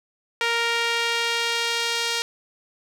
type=tone with band-pass filter sweep; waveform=sawtooth; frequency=466.2 Hz; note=A#4; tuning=in tune; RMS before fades=-24 dBFS; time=0.41-2.22 s; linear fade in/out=0 ms; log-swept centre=2400 to 4200 Hz; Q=1.1; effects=none